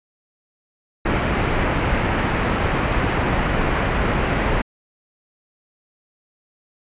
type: low-pass noise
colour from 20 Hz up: pink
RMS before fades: -20 dBFS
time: 1.05-4.62 s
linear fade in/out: 10 ms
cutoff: 2500 Hz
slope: 24 dB/octave
effects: resampled to 8000 Hz